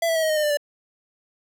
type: tone with pitch steps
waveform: square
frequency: 669 / 656 / 643.2 / 630.7 / 618.5 / 606.4 / 594.6 / 583.1 Hz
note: E5 / E5 / E5 / D#5 / D#5 / D#5 / D5 / D5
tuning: +25 / -9 / -43 / +23 / -10 / -45 / +21 / -13 cents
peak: -20 dBFS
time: 0.02-0.572 s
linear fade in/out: 5 ms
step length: 69 ms
effects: none